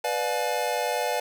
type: chord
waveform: square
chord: B diminished seventh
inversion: none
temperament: just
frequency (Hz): 493.9 / 592.7 / 711.2 / 853.4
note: B4 / D5 / F5 / Ab5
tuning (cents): 0 / +16 / +31 / +47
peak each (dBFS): -31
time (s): 0.04-1.2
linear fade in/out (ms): 5
effects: none